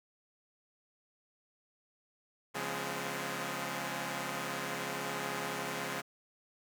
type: chord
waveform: 5% pulse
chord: Db major seventh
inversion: none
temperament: equal with one note detuned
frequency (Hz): 138.59 / 174.61 / 207.7 / 256.2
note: Db3 / F3 / Ab3 / C4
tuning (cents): 0 / 0 / 0 / -36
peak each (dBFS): -30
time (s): 2.54-6.02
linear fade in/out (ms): 20
effects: none